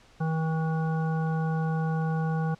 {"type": "harmonic tone with a mistuned harmonic", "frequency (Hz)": 160, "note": "D#3", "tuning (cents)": 49, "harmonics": [1, 3, 5, 7, 9], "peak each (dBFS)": [-25, -37, -36, -42, -41], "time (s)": [0.2, 2.55], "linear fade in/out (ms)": 10, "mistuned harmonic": 9, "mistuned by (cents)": 19, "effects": ["pink hiss -57 dBFS RMS until 2.59 s", "low-pass 6000 Hz 12 dB/octave"]}